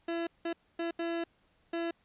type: tone bursts at uneven times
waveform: 30% pulse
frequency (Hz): 336.2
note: E4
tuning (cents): +34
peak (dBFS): -29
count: 5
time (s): 0.08-0.27 / 0.45-0.53 / 0.79-0.91 / 0.99-1.24 / 1.73-1.91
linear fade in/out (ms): 5
effects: pink hiss -70 dBFS RMS until 2.04 s + resampled to 8000 Hz